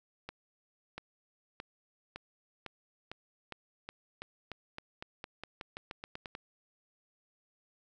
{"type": "accelerating click train", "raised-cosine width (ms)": 0.3, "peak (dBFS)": -25, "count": 21, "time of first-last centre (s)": [0.29, 6.351], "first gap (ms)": 690, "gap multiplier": 0.9, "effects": []}